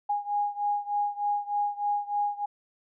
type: beating tone pair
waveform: sine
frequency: 821 / 824.3 Hz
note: G#5 / G#5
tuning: -20 / -13 cents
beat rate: 3.3 Hz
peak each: -28 / -30 dBFS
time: 0.09-2.46 s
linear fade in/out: 10 ms
effects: none